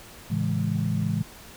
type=chord; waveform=sine; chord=A major seventh; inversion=none; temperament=equal; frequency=110 / 138.59 / 164.81 / 207.7 Hz; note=A2 / C#3 / E3 / G#3; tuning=0 / 0 / 0 / 0 cents; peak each=-28 / -31 / -27 / -29 dBFS; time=0.3-1.23 s; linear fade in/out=10 ms; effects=pink hiss -46 dBFS RMS until 1.56 s